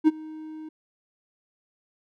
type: tone with ADSR envelope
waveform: triangle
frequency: 312.4 Hz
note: D#4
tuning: 7 cents sharp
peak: -10 dBFS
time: 0.04-0.69 s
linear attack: 36 ms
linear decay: 28 ms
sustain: -24 dB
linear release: 7 ms
effects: none